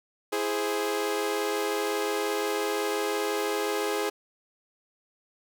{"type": "chord", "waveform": "sawtooth", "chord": "E augmented", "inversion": "none", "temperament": "equal", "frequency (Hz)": [329.6, 415.3, 523.3], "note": ["E4", "G#4", "B#4"], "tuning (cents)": [0, 0, 0], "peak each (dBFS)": [-30, -24, -30], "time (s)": [0.32, 4.1], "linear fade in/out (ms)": 10, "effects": []}